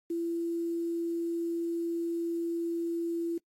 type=tone with quantisation; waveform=sine; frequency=337.2 Hz; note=E4; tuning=39 cents sharp; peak=-29 dBFS; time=0.1-3.38 s; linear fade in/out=5 ms; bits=9; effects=noise-tail reverb RT60 0.1 s tail -25 dB re dry + AAC 48 kbps